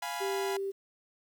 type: chord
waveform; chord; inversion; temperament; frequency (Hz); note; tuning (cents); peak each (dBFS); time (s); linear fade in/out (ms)
sawtooth; F diminished; none; equal; 698.5 / 830.6 / 987.8; F5 / Ab5 / Cb6; 0 / 0 / 0; -35; 0.02-0.57; 5
type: tone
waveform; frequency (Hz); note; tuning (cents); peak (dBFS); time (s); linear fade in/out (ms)
sine; 392; G4; 0; -31; 0.2-0.72; 20
effects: 10-bit